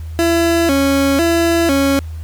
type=tone with vibrato; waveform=30% pulse; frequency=304.3 Hz; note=D#4; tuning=38 cents flat; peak=-9 dBFS; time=0.19-1.99 s; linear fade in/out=0 ms; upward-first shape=square; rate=1 Hz; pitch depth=170 cents each way; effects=added 80 Hz sine -24 dBFS peak until 2.23 s + pink hiss -47 dBFS RMS until 2.23 s